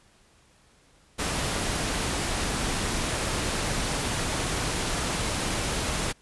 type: noise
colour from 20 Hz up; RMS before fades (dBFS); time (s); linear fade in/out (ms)
pink; -28; 1.18-6.13; 20
effects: pink hiss -60 dBFS RMS until 6.21 s + resampled to 24000 Hz